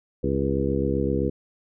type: harmonic tone with a mistuned harmonic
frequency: 67.7 Hz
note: C#2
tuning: 40 cents flat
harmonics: 1 / 2 / 3 / 4 / 5 / 6 / 7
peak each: -29 / -29 / -29 / -29 / -29 / -29 / -29 dBFS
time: 0.23-1.3 s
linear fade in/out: 10 ms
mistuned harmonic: 7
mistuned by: +41 cents
effects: none